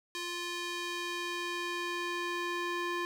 square tone with band-pass filter sweep, 349.2 Hz, F4, in tune, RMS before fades -36 dBFS, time 0.15-3.05 s, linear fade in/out 0 ms, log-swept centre 3900 to 1600 Hz, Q 0.74, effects 9-bit

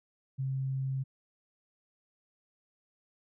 sine tone, 133.5 Hz, C3, 35 cents sharp, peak -30 dBFS, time 0.38-1.04 s, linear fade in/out 20 ms, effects none

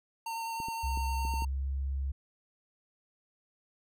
square tone with vibrato, 911 Hz, A#5, 40 cents flat, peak -35 dBFS, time 0.26-1.45 s, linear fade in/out 5 ms, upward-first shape sine, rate 9.7 Hz, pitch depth 11 cents each way
clicks, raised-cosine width 3 ms, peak -30 dBFS, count 6, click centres 0.602 / 0.685 / 0.974 / 1.251 / 1.339 / 1.422 s
sine tone with pitch glide, 66.5 to 67.98 Hz, C2 to C#2, +29 to -33 cents, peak -30 dBFS, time 0.83-2.12 s, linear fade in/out 10 ms, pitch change +38 cents, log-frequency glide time 1.26-1.69 s
effects none

